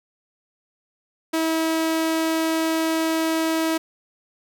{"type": "tone", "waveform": "sawtooth", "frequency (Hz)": 322.8, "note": "E4", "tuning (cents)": -36, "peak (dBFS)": -16, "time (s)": [1.33, 3.78], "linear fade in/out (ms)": 10, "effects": []}